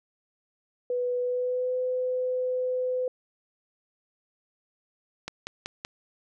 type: tone with pitch glide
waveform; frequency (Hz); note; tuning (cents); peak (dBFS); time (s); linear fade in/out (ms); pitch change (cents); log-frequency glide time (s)
sine; 493.4 to 506.1; B4 to B4; -2 to +42; -25; 0.9-3.08; 2; +44; 1.2-1.76
type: click train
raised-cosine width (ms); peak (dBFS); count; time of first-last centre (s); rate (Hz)
0.2; -16; 4; 5.28-5.849; 5.27
effects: none